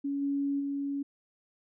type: tone with level steps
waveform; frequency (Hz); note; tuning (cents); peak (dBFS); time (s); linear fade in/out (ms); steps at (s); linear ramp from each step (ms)
sine; 280.6; C#4; +21; -29 / -27 / -30; 0.04-1.03; 10; 0.21 / 0.59; 20
effects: none